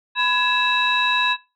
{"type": "tone cluster", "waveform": "sine", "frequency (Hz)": [1000, 1677, 2636, 3854], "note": ["B5", "G#6", "E7", "B7"], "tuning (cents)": [21, 16, -1, -43], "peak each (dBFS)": -22, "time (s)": [0.15, 1.37], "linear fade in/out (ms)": 50, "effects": ["noise-tail reverb RT60 0.3 s tail -22 dB re dry", "tanh soft clip ceiling -7 dBFS"]}